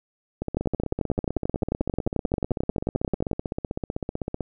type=two click trains; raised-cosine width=2 ms; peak=-14 / -10 dBFS; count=64 / 32; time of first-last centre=0.42-4.407 / 0.57-3.313 s; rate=15.8 / 11.3 Hz; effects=none